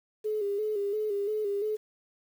sine tone with vibrato, 415.3 Hz, G#4, in tune, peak -27 dBFS, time 0.24-1.77 s, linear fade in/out 20 ms, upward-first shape square, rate 2.9 Hz, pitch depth 53 cents each way, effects 9-bit

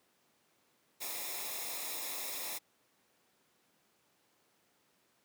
white noise with comb filter, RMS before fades -40 dBFS, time 1-2.59 s, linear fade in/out 20 ms, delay 0.66 ms, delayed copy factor -0.65, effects pink hiss -72 dBFS RMS until 5.24 s + high-pass 200 Hz 12 dB/octave

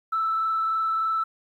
sine tone with frequency modulation, 1318.5 Hz, E6, in tune, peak -21 dBFS, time 0.12-1.24 s, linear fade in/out 10 ms, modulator 23.3 Hz, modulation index 0.59, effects tanh soft clip ceiling -17 dBFS + 10-bit

